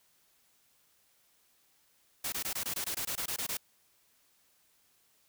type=noise bursts; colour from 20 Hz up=white; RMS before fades=-35 dBFS; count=13; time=2.24-3.571 s; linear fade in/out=5 ms; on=83 ms; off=21 ms; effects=white hiss -69 dBFS RMS until 5.28 s